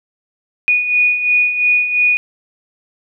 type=beating tone pair; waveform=sine; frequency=2462 / 2464.9 Hz; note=D#7 / D#7; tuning=-19 / -17 cents; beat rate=2.9 Hz; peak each=-19 / -12 dBFS; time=0.68-2.17 s; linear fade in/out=0 ms; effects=none